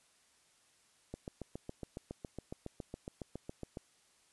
click train, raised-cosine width 2 ms, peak -28 dBFS, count 20, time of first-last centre 1.14-3.772 s, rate 7.22 Hz, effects white hiss -69 dBFS RMS until 4.32 s + resampled to 24000 Hz

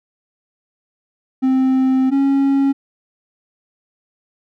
triangle tone pair in turn, 261.7 / 274.9 Hz, C4 / C#4, 0 / -14 cents, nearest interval minor second, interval 86 cents, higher second, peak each -10 dBFS, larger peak neither, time 1.42-2.11 / 2.11-2.73 s, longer first, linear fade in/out 20 ms, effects none

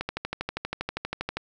click train, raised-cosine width 0.3 ms, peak -13 dBFS, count 18, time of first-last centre 0.01-1.37 s, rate 12.5 Hz, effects none

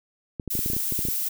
clicks, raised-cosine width 3 ms, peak -18 dBFS, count 12, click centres 0.398 / 0.477 / 0.553 / 0.591 / 0.661 / 0.701 / 0.734 / 0.766 / 0.923 / 0.991 / 1.052 / 1.086 s
violet noise, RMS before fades -27 dBFS, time 0.5-1.29 s, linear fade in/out 10 ms
effects none

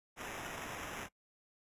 white noise with sample-and-hold, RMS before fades -44 dBFS, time 0.16-1.09 s, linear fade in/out 50 ms, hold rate 4410 Hz, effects noise-tail reverb RT60 0.1 s tail -21 dB re dry + resampled to 32000 Hz

